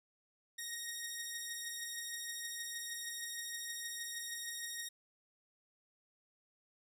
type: beating tone pair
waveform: 10% pulse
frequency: 1864.7 / 1871.1 Hz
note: A#6 / A#6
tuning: 0 / +6 cents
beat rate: 6.4 Hz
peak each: -39 / -33 dBFS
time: 0.58-4.89 s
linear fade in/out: 10 ms
effects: none